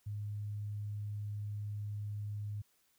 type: tone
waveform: sine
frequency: 103.83 Hz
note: G#2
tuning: in tune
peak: -37 dBFS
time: 0.06-2.62 s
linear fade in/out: 10 ms
effects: white hiss -73 dBFS RMS until 2.98 s